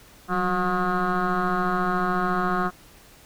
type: tone with frequency modulation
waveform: sine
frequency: 723 Hz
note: F#5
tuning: 40 cents flat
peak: -19 dBFS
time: 0.28-2.71 s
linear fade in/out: 50 ms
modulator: 179 Hz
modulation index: 4
effects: tanh soft clip ceiling -18 dBFS + pink hiss -51 dBFS RMS until 3.25 s